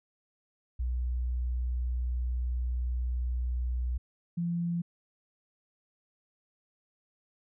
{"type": "tone pair in turn", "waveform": "sine", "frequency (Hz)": [61.4, 171.47], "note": ["B1", "F3"], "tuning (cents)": [-9, -31], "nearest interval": "octave + tritone", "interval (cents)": 1778, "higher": "second", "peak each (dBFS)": -28, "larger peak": "neither", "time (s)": [[0.79, 3.98], [4.37, 4.82]], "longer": "first", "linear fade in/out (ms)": 10, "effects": []}